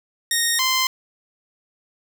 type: tone pair in turn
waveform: 10% pulse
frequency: 1857 / 1039.2 Hz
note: A#6 / C6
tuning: -7 / -12 cents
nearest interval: minor seventh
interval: 1005 cents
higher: first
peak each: -9 dBFS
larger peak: neither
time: 0.31-0.59 / 0.59-0.87 s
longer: neither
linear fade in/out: 2 ms
effects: none